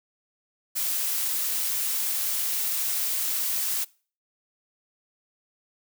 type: noise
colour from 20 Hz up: blue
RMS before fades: -27 dBFS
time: 0.75-3.85 s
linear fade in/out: 20 ms
effects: noise-tail reverb RT60 0.4 s tail -23 dB re dry